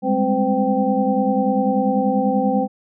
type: tone cluster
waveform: sine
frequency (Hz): 199.1 / 209.3 / 262.6 / 511 / 780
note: G3 / G#3 / C4 / C5 / G5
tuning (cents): +27 / +14 / +6 / -41 / -9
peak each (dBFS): -22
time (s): 0.02-2.68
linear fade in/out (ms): 50
effects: none